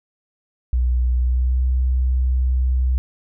sine tone with pitch glide, 61.6 to 63.59 Hz, B1 to C2, -4 to -49 cents, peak -15 dBFS, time 0.73-2.98 s, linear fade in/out 0 ms, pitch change +55 cents, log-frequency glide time 1.17-1.64 s, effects none

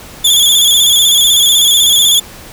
sawtooth tone with vibrato, 3419 Hz, G#7, 50 cents sharp, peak -3 dBFS, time 0.24-2.2 s, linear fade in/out 10 ms, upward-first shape square, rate 16 Hz, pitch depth 51 cents each way, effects pink hiss -33 dBFS RMS until 2.52 s

